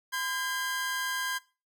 sawtooth tone pair together, 1020.7 / 1610 Hz, C6 / G6, -43 / +46 cents, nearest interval minor sixth, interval 789 cents, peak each -31 / -28 dBFS, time 0.12-1.39 s, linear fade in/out 20 ms, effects noise-tail reverb RT60 0.3 s tail -19 dB re dry

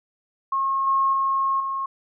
sine tone with level steps, 1082 Hz, C#6, 42 cents flat, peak -20 / -17 / -19 / -24 dBFS, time 0.52-1.86 s, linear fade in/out 5 ms, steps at 0.87 / 1.13 / 1.6 s, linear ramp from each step 2 ms, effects none

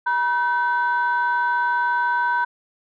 sine tone pair together, 963.2 / 1529 Hz, B5 / G6, -44 / -44 cents, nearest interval minor sixth, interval 800 cents, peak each -19 / -21 dBFS, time 0.06-2.45 s, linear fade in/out 10 ms, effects tanh soft clip ceiling -12 dBFS

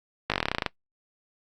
slowing click train, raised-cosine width 0.3 ms, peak -8 dBFS, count 14, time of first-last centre 0.3-0.663 s, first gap 18 ms, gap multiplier 1.07, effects noise-tail reverb RT60 0.1 s tail -21 dB re dry + Opus 48 kbps

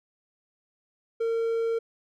triangle tone, 457.2 Hz, A#4, 34 cents flat, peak -22 dBFS, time 1.2-1.79 s, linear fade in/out 10 ms, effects none

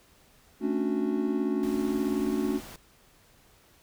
triangle chord, D major seventh, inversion second, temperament just, 220.2 / 275.3 / 293.7 / 367.1 Hz, A3 / C#4 / D4 / F#4, +2 / -12 / 0 / -14 cents, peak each -29 dBFS, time 0.6-2.61 s, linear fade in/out 50 ms
pink noise, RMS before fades -45 dBFS, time 1.63-2.76 s, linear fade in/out 2 ms
effects pink hiss -60 dBFS RMS until 3.82 s

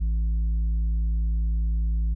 sine tone with tanh clipping, 55 Hz, A1, in tune, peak -22 dBFS, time 0-2.15 s, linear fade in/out 20 ms, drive 5 dB, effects none

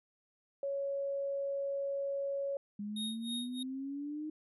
sine tone, 556 Hz, C#5, 5 cents sharp, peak -33 dBFS, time 0.63-2.57 s, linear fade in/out 2 ms
sine exponential sweep, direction up, 203.1 to 310.8 Hz, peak -37 dBFS, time 2.79-4.3 s, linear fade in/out 5 ms
square tone with tremolo, 3729 Hz, A#7, in tune, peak -37 dBFS, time 2.96-3.63 s, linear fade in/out 5 ms, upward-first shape sine, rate 3.2 Hz, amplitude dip 95%
effects resampled to 32000 Hz

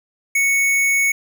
square tone, 2217 Hz, C#7, in tune, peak -15 dBFS, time 0.35-1.12 s, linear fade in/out 5 ms, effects none

